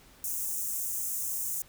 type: high-pass noise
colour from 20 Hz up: white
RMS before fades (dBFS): -33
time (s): 0.24-1.62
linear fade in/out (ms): 2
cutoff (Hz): 6300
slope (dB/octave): 48
effects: pink hiss -57 dBFS RMS until 1.68 s